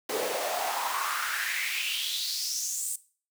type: noise with high-pass filter sweep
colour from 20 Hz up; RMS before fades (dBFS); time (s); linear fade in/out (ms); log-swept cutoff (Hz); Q
pink; -31; 0.09-2.96; 5; 410 to 8700; 4.6
effects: noise-tail reverb RT60 0.4 s tail -18 dB re dry